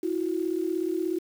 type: tone pair together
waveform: sine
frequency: 327.9 / 364.6 Hz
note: E4 / F#4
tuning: -9 / -25 cents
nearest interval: major second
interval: 184 cents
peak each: -28 dBFS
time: 0.03-1.19 s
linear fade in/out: 5 ms
effects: 8-bit